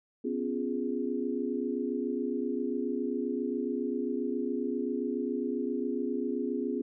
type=chord; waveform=sine; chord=C# dominant seventh; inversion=third; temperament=equal with one note detuned; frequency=249.8 / 277.2 / 349.2 / 415.3 Hz; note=B3 / C#4 / E#4 / G#4; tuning=+20 / 0 / 0 / 0 cents; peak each=-33 / -35 / -36 / -35 dBFS; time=0.24-6.82 s; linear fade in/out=10 ms; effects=none